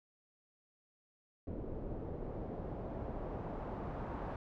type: noise with low-pass filter sweep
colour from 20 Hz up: pink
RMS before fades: -42 dBFS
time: 1.47-4.36 s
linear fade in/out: 2 ms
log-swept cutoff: 420 to 970 Hz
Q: 1.3
effects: none